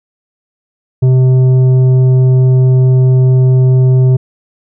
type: tone with tanh clipping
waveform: sine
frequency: 128.9 Hz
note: C3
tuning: 26 cents flat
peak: -6 dBFS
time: 1.02-4.17 s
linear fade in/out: 10 ms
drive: 8 dB
effects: none